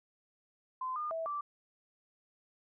sine tone with pitch steps, 1029 / 1214 / 653 / 1168 Hz, C6 / D#6 / E5 / D6, -29 / -43 / -17 / -10 cents, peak -34 dBFS, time 0.81-1.41 s, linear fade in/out 5 ms, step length 150 ms, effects none

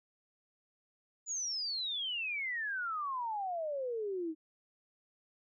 sine exponential sweep, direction down, 7040 to 307.6 Hz, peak -34 dBFS, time 1.26-4.35 s, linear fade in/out 50 ms, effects none

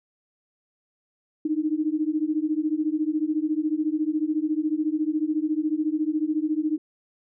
sine beating tone pair, 301.8 / 315.8 Hz, D4 / D#4, +47 / +26 cents, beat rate 14 Hz, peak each -25 dBFS, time 1.45-6.78 s, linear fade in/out 5 ms, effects none

